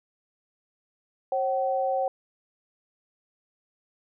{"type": "tone pair together", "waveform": "sine", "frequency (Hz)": [538, 760.8], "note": ["C5", "F#5"], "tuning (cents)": [48, 48], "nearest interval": "tritone", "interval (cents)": 600, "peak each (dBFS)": -26, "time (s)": [1.32, 2.08], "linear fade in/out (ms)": 2, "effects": []}